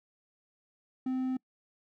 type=tone; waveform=triangle; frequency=258.4 Hz; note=C4; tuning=21 cents flat; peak=-27 dBFS; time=1.06-1.37 s; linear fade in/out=5 ms; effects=noise-tail reverb RT60 0.1 s tail -26 dB re dry